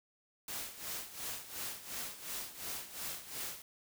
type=noise with tremolo; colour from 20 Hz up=white; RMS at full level=-40 dBFS; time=0.48-3.62 s; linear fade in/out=2 ms; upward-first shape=sine; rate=2.8 Hz; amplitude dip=75%; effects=none